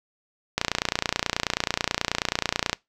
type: click train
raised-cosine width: 0.2 ms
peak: -4 dBFS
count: 64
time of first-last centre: 0.58-2.73 s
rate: 29.3 Hz
effects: noise-tail reverb RT60 0.2 s tail -23 dB re dry